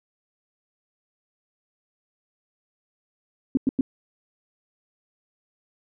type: tone bursts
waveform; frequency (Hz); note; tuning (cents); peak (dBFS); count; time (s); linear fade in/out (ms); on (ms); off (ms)
sine; 264.7; C4; +20; -16; 3; 3.55-3.81; 2; 22; 97
effects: none